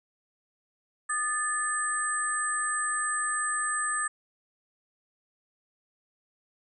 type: tone cluster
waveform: sine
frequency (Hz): 1222 / 1747 / 8150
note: D#6 / A6 / C9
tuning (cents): -32 / -13 / -47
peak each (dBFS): -31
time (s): 1.09-4.08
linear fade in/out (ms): 10
effects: none